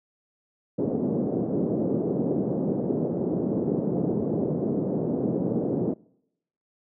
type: band-pass noise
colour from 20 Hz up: pink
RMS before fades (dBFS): -26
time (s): 0.78-5.94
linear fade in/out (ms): 10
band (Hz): 160 to 490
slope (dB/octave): 24
effects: noise-tail reverb RT60 0.8 s tail -25 dB re dry